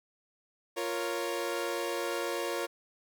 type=chord; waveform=sawtooth; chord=Bb minor; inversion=second; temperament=equal; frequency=349.2 / 466.2 / 554.4 Hz; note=F4 / Bb4 / Db5; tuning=0 / 0 / 0 cents; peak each=-32 dBFS; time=0.76-2.67 s; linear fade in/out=20 ms; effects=none